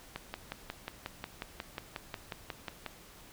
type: click train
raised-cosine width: 0.3 ms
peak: -21 dBFS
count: 16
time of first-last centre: 0.16-2.863 s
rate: 5.55 Hz
effects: pink hiss -54 dBFS RMS until 3.32 s